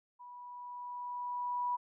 sine tone with level ramp, 979 Hz, B5, 15 cents flat, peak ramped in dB -48 to -30 dBFS, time 0.19-1.77 s, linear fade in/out 20 ms, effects none

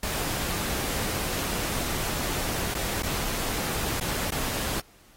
pink noise with dropouts, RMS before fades -30 dBFS, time 0.03-4.8 s, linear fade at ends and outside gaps 2 ms, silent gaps 2.739-2.75 / 3.022-3.032 / 3.999-4.01 / 4.306-4.32 s, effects pink hiss -57 dBFS RMS until 5.16 s + AAC 48 kbps

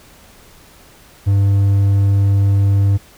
triangle tone, 99.3 Hz, G2, 23 cents sharp, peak -8 dBFS, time 1.26-2.98 s, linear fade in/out 20 ms, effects pink hiss -45 dBFS RMS until 3.17 s

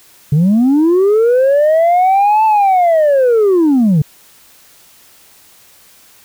sine linear two-way sweep, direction up then down, 138.59 to 885 to 138.59 Hz, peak -5 dBFS, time 0.32-4.02 s, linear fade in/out 5 ms, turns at 2.45 s, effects tanh soft clip ceiling -6 dBFS + white hiss -45 dBFS RMS until 6.24 s

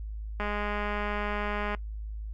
click train, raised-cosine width 0.5 ms, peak -18 dBFS, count 280, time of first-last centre 0.4-1.748 s, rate 207 Hz, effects noise-tail reverb RT60 0.1 s tail -20 dB re dry + added 53 Hz sine -34 dBFS peak until 2.33 s

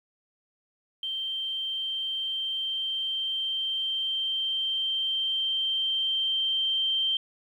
sine tone with level ramp, 3138 Hz, G7, 1 cent sharp, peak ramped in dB -29 to -23 dBFS, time 1.03-7.17 s, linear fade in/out 2 ms, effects 10-bit

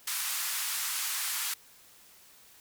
white band-pass noise, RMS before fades -33 dBFS, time 0.07-1.54 s, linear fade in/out 5 ms, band 1000 to 15000 Hz, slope 24 dB/octave, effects white hiss -57 dBFS RMS until 2.6 s

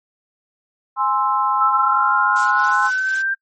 sine chord, Ab augmented, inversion none, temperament equal, 830.6 / 1046.5 / 1318.5 Hz, Ab5 / C6 / E6, 0 / 0 / 0 cents, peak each -21 / -18 / -21 dBFS, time 0.96-2.91 s, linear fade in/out 50 ms
sine exponential sweep, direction up, 1313 to 1586 Hz, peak -17 dBFS, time 1.6-3.35 s, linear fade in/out 20 ms
blue noise with tremolo, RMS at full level -28 dBFS, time 2.36-3.22 s, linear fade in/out 2 ms, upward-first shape sine, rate 4.1 Hz, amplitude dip 55%
effects noise-tail reverb RT60 0.1 s tail -25 dB re dry + MP3 32 kbps

